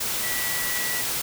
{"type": "tone in noise", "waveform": "sine", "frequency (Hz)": 1951, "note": "B6", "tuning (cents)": -22, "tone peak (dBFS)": -30, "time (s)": [0.23, 1.02], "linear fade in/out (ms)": 10, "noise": "white", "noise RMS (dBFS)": -27, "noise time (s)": [0, 1.22], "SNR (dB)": -6, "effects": []}